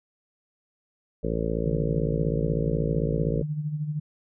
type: harmonic tone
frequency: 55.9 Hz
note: A1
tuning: 28 cents sharp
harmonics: 1 / 2 / 3 / 4 / 5 / 6 / 7 / 8 / 9 / 10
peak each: -31 / -36 / -31 / -34 / -36 / -36 / -36 / -31 / -34 / -37 dBFS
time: 1.23-3.43 s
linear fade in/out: 10 ms
type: tone with tremolo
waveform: sine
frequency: 150.7 Hz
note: D3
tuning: 45 cents sharp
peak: -24 dBFS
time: 1.65-4 s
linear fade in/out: 10 ms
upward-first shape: sine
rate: 13 Hz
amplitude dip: 60%
effects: none